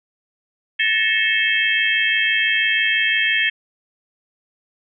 sine tone cluster, 1742 / 1848 / 2187 / 2629 / 3196 Hz, A6 / A#6 / C#7 / E7 / G7, -18 / -16 / -24 / -5 / +33 cents, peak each -22 dBFS, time 0.79-3.5 s, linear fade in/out 10 ms, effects none

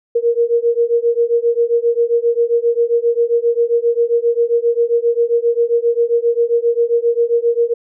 sine beating tone pair, 466.2 / 473.7 Hz, A#4 / A#4, 0 / +28 cents, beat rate 7.5 Hz, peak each -15 dBFS, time 0.15-7.74 s, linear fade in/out 10 ms, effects none

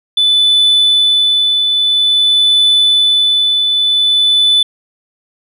sine tone with tremolo, 3495 Hz, A7, 12 cents flat, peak -4 dBFS, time 0.17-4.63 s, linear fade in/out 5 ms, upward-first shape triangle, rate 0.5 Hz, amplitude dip 45%, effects tanh soft clip ceiling -5 dBFS

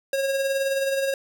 square tone with tremolo, 544 Hz, C#5, 33 cents flat, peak -21 dBFS, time 0.13-1.14 s, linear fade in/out 2 ms, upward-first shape sine, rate 19 Hz, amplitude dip 40%, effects none

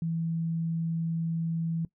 sine tone, 164.81 Hz, E3, in tune, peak -27 dBFS, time 0.02-1.85 s, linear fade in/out 2 ms, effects noise-tail reverb RT60 0.1 s tail -19 dB re dry

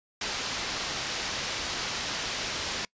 white low-pass noise, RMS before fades -33 dBFS, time 0.21-2.85 s, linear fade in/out 2 ms, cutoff 6000 Hz, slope 24 dB/octave, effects noise-tail reverb RT60 0.1 s tail -25 dB re dry + resampled to 16000 Hz

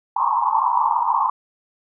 white band-pass noise, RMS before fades -19 dBFS, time 0.16-1.3 s, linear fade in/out 5 ms, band 840 to 1100 Hz, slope 96 dB/octave, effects none

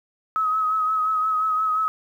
sine tone with vibrato, 1276 Hz, D#6, 43 cents sharp, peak -19 dBFS, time 0.36-1.88 s, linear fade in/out 0 ms, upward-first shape triangle, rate 5.7 Hz, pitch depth 38 cents each way, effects 9-bit

